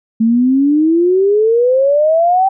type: exponential sweep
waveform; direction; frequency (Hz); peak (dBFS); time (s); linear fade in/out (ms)
sine; up; 220.1 to 784; -8; 0.2-2.49; 10
effects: none